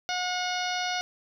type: harmonic tone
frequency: 725 Hz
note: F#5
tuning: 35 cents flat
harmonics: 1 / 2 / 3 / 4 / 5 / 6 / 7 / 8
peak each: -31 / -34 / -36 / -37 / -38 / -39 / -39 / -40 dBFS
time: 0.09-1.01 s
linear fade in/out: 0 ms
effects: 10-bit